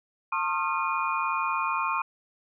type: tone cluster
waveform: sine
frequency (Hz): 902 / 1073 / 1235 / 1372 / 2452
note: A5 / C6 / D#6 / F6 / D#7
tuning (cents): +43 / +43 / -13 / -31 / -26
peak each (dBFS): -32 / -28 / -33 / -34 / -33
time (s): 0.32-2.02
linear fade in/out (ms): 5
effects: none